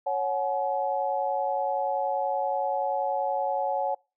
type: chord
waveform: sine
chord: C# suspended fourth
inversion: none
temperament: equal with one note detuned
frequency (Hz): 554.4 / 740 / 850.5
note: C#5 / F#5 / G#5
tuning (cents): 0 / 0 / +41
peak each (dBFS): -29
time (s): 0.06-3.95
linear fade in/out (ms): 10
effects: noise-tail reverb RT60 0.3 s tail -26 dB re dry